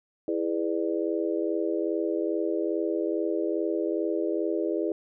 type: chord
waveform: sine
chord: E dominant seventh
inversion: none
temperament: just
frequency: 329.6 / 412 / 494.4 / 593.3 Hz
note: E4 / G#4 / B4 / D5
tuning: 0 / -14 / +2 / +18 cents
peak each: -28 / -30 / -33 / -33 dBFS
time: 0.28-4.92 s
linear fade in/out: 2 ms
effects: none